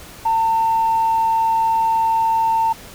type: tone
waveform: sine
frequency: 900 Hz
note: A5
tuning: 39 cents sharp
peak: -13 dBFS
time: 0.25-2.73 s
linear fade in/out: 10 ms
effects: tanh soft clip ceiling -10 dBFS + pink hiss -39 dBFS RMS until 2.94 s